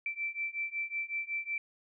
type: beating tone pair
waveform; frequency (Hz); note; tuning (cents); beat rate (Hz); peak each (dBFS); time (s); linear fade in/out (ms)
sine; 2332 / 2337.4; D7 / D7; -13 / -9; 5.4; -37 / -36; 0.06-1.58; 2
effects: none